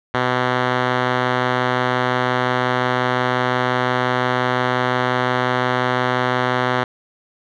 5% pulse tone with low-pass filter, 125.7 Hz, B2, 31 cents sharp, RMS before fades -19 dBFS, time 0.14-6.84 s, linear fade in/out 5 ms, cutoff 2500 Hz, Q 1.5, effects none

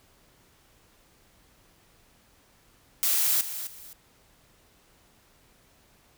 blue noise with echo, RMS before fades -24 dBFS, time 3.03-3.41 s, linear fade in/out 0 ms, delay 260 ms, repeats 2, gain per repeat -11 dB, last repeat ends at 3.93 s, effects pink hiss -61 dBFS RMS until 6.17 s

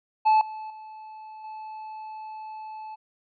triangle tone with level steps, 868 Hz, A5, 24 cents flat, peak -14 / -32 / -38 / -34 dBFS, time 0.25-2.96 s, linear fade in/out 20 ms, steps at 0.41 / 0.7 / 1.44 s, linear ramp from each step 2 ms, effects resampled to 11025 Hz

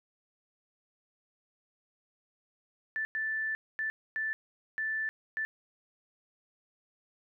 sine tone bursts at uneven times, 1760 Hz, A6, in tune, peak -30 dBFS, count 6, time 2.96-3.05 / 3.15-3.55 / 3.79-3.9 / 4.16-4.33 / 4.78-5.09 / 5.37-5.45 s, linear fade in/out 0 ms, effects none

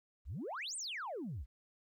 sine exponential two-way sweep, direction up then down, 50.4 to 9200 to 50.4 Hz, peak -38 dBFS, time 0.25-1.46 s, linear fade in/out 50 ms, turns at 0.76 s, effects tanh soft clip ceiling -36 dBFS + 13-bit

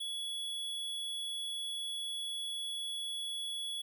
square tone, 3381 Hz, G#7, 30 cents sharp, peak -37 dBFS, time 0-3.82 s, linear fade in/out 10 ms, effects none

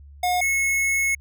square tone pair in turn, 721 / 2186 Hz, F#5 / C#7, -45 / -25 cents, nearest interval octave + perfect fifth, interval 1920 cents, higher second, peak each -20 dBFS, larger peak neither, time 0.23-0.41 / 0.41-1.15 s, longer second, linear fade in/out 5 ms, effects added 71 Hz sine -42 dBFS peak until 1.2 s

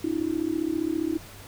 sine tone with amplitude modulation, 320 Hz, D#4, 49 cents sharp, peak -20 dBFS, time 0.04-1.18 s, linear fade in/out 5 ms, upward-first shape sine, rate 35 Hz, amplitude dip 95%, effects added 100 Hz sine -48 dBFS peak until 1.47 s + pink hiss -46 dBFS RMS until 1.47 s

